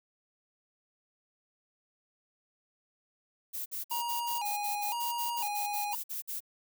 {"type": "noise bursts", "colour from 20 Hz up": "violet", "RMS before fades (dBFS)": -37, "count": 16, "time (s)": [3.53, 6.405], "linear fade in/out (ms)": 20, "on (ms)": 130, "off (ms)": 53}
{"type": "tone with vibrato", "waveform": "square", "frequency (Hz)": 884, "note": "A5", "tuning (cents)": 8, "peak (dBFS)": -33, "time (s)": [3.91, 5.95], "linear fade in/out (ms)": 5, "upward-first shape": "square", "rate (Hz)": 0.99, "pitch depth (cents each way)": 120}
{"effects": []}